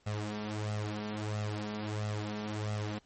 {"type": "tone with flanger", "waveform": "sawtooth", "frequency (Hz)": 105.7, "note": "G#2", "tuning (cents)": 31, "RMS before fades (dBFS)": -36, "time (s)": [0.06, 2.99], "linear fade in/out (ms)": 10, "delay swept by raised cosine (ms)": [1.5, 4.5], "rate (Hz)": 1.5, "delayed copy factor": 0.75, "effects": ["pink hiss -68 dBFS RMS until 3.05 s", "MP3 32 kbps"]}